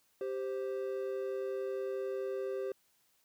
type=tone pair together; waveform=triangle; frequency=392 / 523.3 Hz; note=G4 / C5; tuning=0 / 0 cents; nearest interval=perfect fourth; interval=500 cents; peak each=-34 / -37 dBFS; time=0.21-2.72 s; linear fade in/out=2 ms; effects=white hiss -72 dBFS RMS until 3.24 s